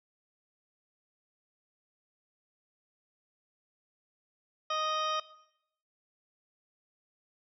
harmonic tone, 622.3 Hz, D#5, in tune, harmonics 1 / 2 / 3 / 4 / 5 / 6 / 8 / 9, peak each -37 / -31 / -47 / -44 / -40 / -42 / -49 / -46 dBFS, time 4.7-5.2 s, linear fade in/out 5 ms, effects noise-tail reverb RT60 0.8 s tail -18 dB re dry

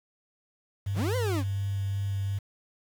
sine tone with vibrato, 99 Hz, G2, 18 cents sharp, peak -27 dBFS, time 0.86-2.39 s, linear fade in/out 10 ms, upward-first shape sine, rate 2.8 Hz, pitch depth 10 cents each way
40% pulse linear two-way sweep, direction up then down, 102 to 523.3 to 243 Hz, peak -28 dBFS, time 0.94-1.44 s, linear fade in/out 50 ms, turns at 1.16 s
effects 8-bit

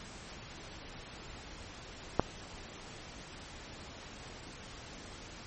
click, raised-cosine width 1 ms, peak -10 dBFS, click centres 2.196 s, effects pink hiss -48 dBFS RMS until 5.46 s + MP3 32 kbps

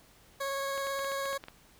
20% pulse tone with vibrato, 550 Hz, C#5, 14 cents flat, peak -27 dBFS, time 0.4-1.38 s, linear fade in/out 10 ms, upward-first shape triangle, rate 18 Hz, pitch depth 14 cents each way
clicks, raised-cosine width 0.3 ms, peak -27 dBFS, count 9, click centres 0.778 / 0.87 / 0.992 / 1.046 / 1.118 / 1.256 / 1.33 / 1.439 / 1.484 s
effects pink hiss -60 dBFS RMS until 1.79 s

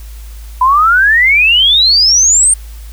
sine exponential sweep, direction up, 987.8 to 8920 Hz, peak -5 dBFS, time 0.61-2.54 s, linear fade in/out 5 ms, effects added 54 Hz sine -26 dBFS peak until 2.92 s + white hiss -41 dBFS RMS until 2.92 s

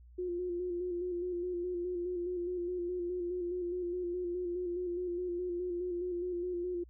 sine tone with vibrato, 355 Hz, F4, 28 cents sharp, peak -33 dBFS, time 0.18-6.84 s, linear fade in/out 10 ms, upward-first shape square, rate 4.8 Hz, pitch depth 32 cents each way, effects added 60 Hz sine -53 dBFS peak until 6.89 s

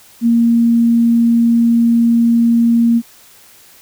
sine tone, 233.1 Hz, A#3, in tune, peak -8 dBFS, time 0.21-3.02 s, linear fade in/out 50 ms, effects white hiss -44 dBFS RMS until 3.81 s

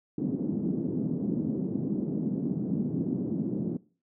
white band-pass noise, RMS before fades -30 dBFS, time 0.18-3.77 s, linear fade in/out 5 ms, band 160 to 280 Hz, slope 24 dB/octave, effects noise-tail reverb RT60 0.4 s tail -21 dB re dry

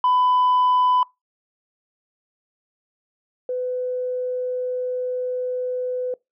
sine tone pair in turn, 1000 / 502.2 Hz, B5 / B4, +21 / +29 cents, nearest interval octave, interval 1192 cents, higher first, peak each -13 / -22 dBFS, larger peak first, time 0.04-1.03 / 3.49-6.14 s, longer second, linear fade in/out 2 ms, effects noise-tail reverb RT60 0.2 s tail -24 dB re dry + tanh soft clip ceiling -13 dBFS

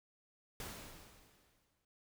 pink noise with exponential decay, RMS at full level -44 dBFS, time 0.6-1.85 s, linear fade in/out 2 ms, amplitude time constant 270 ms, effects none

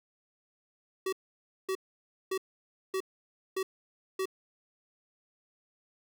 square tone bursts, 380 Hz, F#4, 46 cents sharp, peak -30 dBFS, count 6, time 1.06-4.256 s, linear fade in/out 5 ms, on 66 ms, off 560 ms, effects none

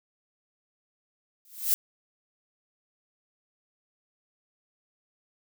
violet noise with exponential growth, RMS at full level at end -20 dBFS, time 1.45-1.74 s, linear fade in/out 0 ms, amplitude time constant 62 ms, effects none

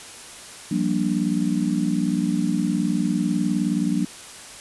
sine chord, G minor seventh, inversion third, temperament just, 176.4 / 196 / 235.2 / 294 Hz, F3 / G3 / Bb3 / D4, +18 / 0 / +16 / +2 cents, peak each -25 dBFS, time 0.71-4.05 s, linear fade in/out 5 ms, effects white hiss -40 dBFS RMS until 4.6 s + resampled to 24000 Hz

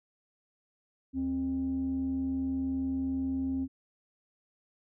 sine tone pair together, 76 / 265.4 Hz, D#2 / C4, -40 / +25 cents, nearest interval octave + minor seventh, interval 2165 cents, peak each -38 / -28 dBFS, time 1.13-3.68 s, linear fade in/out 50 ms, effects tanh soft clip ceiling -24 dBFS

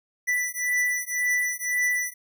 square beating tone pair, 1975.5 / 1977.4 Hz, B6 / B6, 0 / +2 cents, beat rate 1.9 Hz, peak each -27 dBFS, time 0.27-2.14 s, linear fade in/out 20 ms, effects none

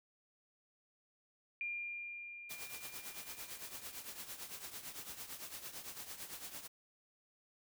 sine tone with exponential decay, 2400 Hz, D7, 37 cents sharp, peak -37 dBFS, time 1.61-4.65 s, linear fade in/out 1 ms, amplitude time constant 660 ms
white noise with tremolo, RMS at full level -45 dBFS, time 2.49-6.68 s, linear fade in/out 20 ms, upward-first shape triangle, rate 8.9 Hz, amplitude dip 75%
effects none

